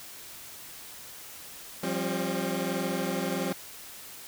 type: chord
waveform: 20% pulse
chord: F suspended second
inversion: none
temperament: equal with one note detuned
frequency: 174.61 / 196 / 268.2 Hz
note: F3 / G3 / C4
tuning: 0 / 0 / +43 cents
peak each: -28 dBFS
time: 1.83-3.53 s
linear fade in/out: 5 ms
effects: white hiss -45 dBFS RMS until 4.27 s